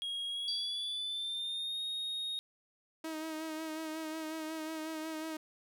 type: tone with pitch glide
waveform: triangle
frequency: 3285 to 3730 Hz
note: G#7 to A#7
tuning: -20 to 0 cents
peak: -34 dBFS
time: 0.02-2.39 s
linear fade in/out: 0 ms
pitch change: +220 cents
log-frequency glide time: 0.27-1.81 s
type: tone with exponential decay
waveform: sine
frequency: 4668 Hz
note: D8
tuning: 11 cents flat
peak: -33 dBFS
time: 0.48-1.4 s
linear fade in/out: 1 ms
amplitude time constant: 200 ms
type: tone with vibrato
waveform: sawtooth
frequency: 316.2 Hz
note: D#4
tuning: 28 cents sharp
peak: -34 dBFS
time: 3.04-5.37 s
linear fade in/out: 5 ms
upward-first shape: sine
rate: 5.5 Hz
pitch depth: 31 cents each way
effects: none